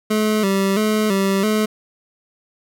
25% pulse tone with vibrato, 204.5 Hz, G#3, 26 cents flat, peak -12 dBFS, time 0.1-1.66 s, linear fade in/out 10 ms, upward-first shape square, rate 1.5 Hz, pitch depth 85 cents each way, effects none

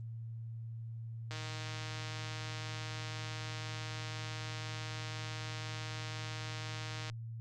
click train, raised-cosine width 0.2 ms, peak -26 dBFS, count 904, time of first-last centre 1.31-7.098 s, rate 156 Hz, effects added 114 Hz sine -41 dBFS peak until 7.4 s + Opus 32 kbps

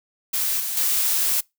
blue noise with level steps, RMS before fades -23 / -27 / -21 dBFS, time 0.33-1.41 s, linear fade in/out 10 ms, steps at 0.6 / 0.77 s, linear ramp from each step 2 ms, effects noise-tail reverb RT60 0.2 s tail -25 dB re dry

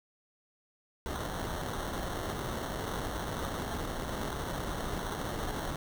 pink noise with sample-and-hold, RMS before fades -36 dBFS, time 1.06-5.76 s, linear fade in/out 0 ms, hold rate 2450 Hz, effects none

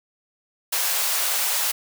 white high-pass noise, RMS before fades -23 dBFS, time 0.72-1.72 s, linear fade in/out 10 ms, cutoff 550 Hz, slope 24 dB/octave, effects none

